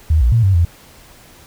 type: tone with pitch steps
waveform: sine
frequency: 78.1 / 59.4 / 115.4 / 96.4 / 85.1 Hz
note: D#2 / A#1 / A#2 / G2 / F2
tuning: +7 / +33 / -17 / -28 / -44 cents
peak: -9 dBFS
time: 0.1-0.65 s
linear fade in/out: 5 ms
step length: 110 ms
effects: pink hiss -44 dBFS RMS until 1.46 s